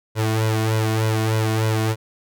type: tone with flanger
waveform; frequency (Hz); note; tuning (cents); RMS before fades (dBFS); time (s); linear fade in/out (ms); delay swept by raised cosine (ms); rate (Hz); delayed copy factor
sawtooth; 110; A2; 0; -20; 0.15-1.96; 50; 2 to 2.79; 3.3; +0.9
effects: none